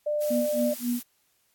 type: tone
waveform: sine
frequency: 596 Hz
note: D5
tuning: 25 cents sharp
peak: -24 dBFS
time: 0.06-0.74 s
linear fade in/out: 10 ms
type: noise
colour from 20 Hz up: blue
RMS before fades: -38 dBFS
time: 0.2-1.03 s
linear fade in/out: 20 ms
type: tone with tremolo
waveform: sine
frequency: 241.9 Hz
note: B3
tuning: 36 cents flat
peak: -23 dBFS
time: 0.3-1 s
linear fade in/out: 10 ms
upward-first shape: sine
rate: 3.7 Hz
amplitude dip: 100%
effects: white hiss -69 dBFS RMS until 1.54 s + AAC 64 kbps